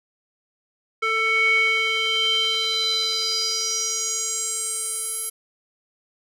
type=tone with band-pass filter sweep; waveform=square; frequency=444.8 Hz; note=A4; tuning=19 cents sharp; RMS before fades=-23 dBFS; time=1.02-5.3 s; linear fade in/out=10 ms; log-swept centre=1800 to 11000 Hz; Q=5.6; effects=none